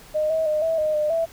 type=tone with pitch steps; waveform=sine; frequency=614 / 640 / 611 / 651 / 616 / 604 / 660 Hz; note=D#5 / D#5 / D#5 / E5 / D#5 / D5 / E5; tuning=-23 / +49 / -32 / -22 / -17 / +48 / +2 cents; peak=-19 dBFS; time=0.14-1.26 s; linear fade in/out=20 ms; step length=160 ms; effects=pink hiss -47 dBFS RMS until 1.32 s